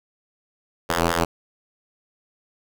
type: ring-modulated tone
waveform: 5% pulse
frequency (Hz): 84.1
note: E2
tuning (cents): +35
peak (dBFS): -5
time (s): 0.89-1.25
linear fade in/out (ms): 10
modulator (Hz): 502
effects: none